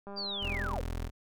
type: click train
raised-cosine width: 1 ms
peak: -31 dBFS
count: 141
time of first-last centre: 0.07-0.77 s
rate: 200 Hz
type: linear sweep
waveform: sine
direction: down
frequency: 4811 to 356.1 Hz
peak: -34 dBFS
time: 0.16-0.82 s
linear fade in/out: 20 ms
type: tone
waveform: 25% pulse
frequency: 41.86 Hz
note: E1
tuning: 27 cents sharp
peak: -30 dBFS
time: 0.4-1.11 s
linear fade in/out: 50 ms
effects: none